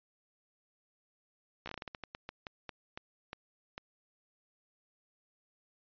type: slowing click train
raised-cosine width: 0.3 ms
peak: -25 dBFS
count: 17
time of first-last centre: 1.66-3.779 s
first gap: 14 ms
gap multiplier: 1.26
effects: resampled to 11025 Hz